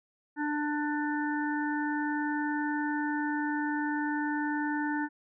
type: harmonic tone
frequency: 296.6 Hz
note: D4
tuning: 17 cents sharp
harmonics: 1 / 3 / 5 / 6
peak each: -30 / -35 / -37 / -38 dBFS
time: 0.36-5.09 s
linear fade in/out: 50 ms
effects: none